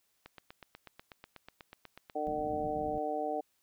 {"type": "click train", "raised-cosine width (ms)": 0.3, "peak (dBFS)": -31, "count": 16, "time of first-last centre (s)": [0.26, 2.098], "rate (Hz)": 8.16}
{"type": "harmonic tone", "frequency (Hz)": 151, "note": "D3", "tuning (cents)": 48, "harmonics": [2, 3, 4, 5], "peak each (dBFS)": [-40, -38, -37, -35], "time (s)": [2.15, 3.41], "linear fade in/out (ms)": 10}
{"type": "low-pass noise", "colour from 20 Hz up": "white", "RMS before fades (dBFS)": -46, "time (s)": [2.27, 2.98], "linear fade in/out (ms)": 0, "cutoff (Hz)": 270, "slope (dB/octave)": 48}
{"effects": ["white hiss -75 dBFS RMS until 3.62 s"]}